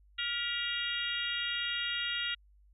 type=harmonic tone with a mistuned harmonic; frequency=470.5 Hz; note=A#4; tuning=16 cents sharp; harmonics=3 / 4 / 5 / 6 / 7 / 8; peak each=-39 / -39 / -44 / -36 / -39 / -40 dBFS; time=0.18-2.35 s; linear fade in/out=10 ms; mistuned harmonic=4; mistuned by=+55 cents; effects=added 50 Hz sine -59 dBFS peak until 2.73 s